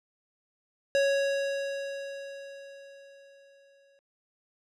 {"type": "tone with exponential decay", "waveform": "square", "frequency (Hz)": 554.4, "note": "C#5", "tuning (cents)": 0, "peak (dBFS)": -22, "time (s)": [0.95, 3.99], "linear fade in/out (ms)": 0, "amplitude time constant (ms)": 660, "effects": ["low-pass 6000 Hz 12 dB/octave"]}